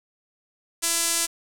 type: tone with band-pass filter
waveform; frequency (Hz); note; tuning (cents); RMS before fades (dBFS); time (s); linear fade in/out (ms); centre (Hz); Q
sawtooth; 335.6; E4; +31; -24; 0.82-1.27; 20; 8600; 1.5
effects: 7-bit